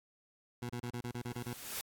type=tone bursts; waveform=20% pulse; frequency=120.9 Hz; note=B2; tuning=36 cents flat; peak=-33 dBFS; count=9; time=0.62-1.535 s; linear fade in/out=5 ms; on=75 ms; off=30 ms
type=noise with exponential growth; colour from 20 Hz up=white; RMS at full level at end=-38 dBFS; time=1.02-1.81 s; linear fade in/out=1 ms; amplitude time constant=170 ms
effects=AAC 64 kbps